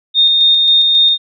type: tone with tremolo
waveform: sine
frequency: 3670 Hz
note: A#7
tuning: 28 cents flat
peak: -6 dBFS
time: 0.14-1.18 s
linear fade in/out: 50 ms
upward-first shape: square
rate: 3.7 Hz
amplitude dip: 25%
effects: none